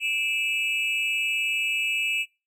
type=tone with amplitude modulation; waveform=triangle; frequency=2626 Hz; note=E7; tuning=7 cents flat; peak=-17 dBFS; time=0-2.26 s; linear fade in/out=50 ms; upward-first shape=sine; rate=261 Hz; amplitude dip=95%; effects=noise-tail reverb RT60 0.3 s tail -25 dB re dry